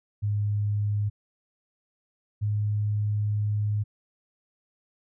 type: tone pair in turn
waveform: sine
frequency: 103.6 / 104.68 Hz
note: G#2 / G#2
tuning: -4 / +14 cents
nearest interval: unison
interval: 18 cents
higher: second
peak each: -23 dBFS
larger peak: neither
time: 0.22-1.1 / 2.41-3.84 s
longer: second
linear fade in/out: 20 ms
effects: none